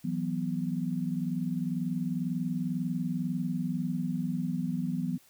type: chord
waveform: sine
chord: E suspended second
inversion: none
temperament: equal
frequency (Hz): 164.81 / 185 / 246.9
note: E3 / F#3 / B3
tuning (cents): 0 / 0 / 0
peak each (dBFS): -33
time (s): 0.04-5.18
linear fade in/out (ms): 10
effects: white hiss -61 dBFS RMS until 5.29 s